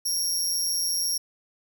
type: tone with amplitude modulation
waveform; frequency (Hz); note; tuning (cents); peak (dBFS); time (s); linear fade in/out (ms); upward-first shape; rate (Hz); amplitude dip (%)
25% pulse; 5588; F8; 0; -16; 0.05-1.18; 10; sine; 174; 70
effects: none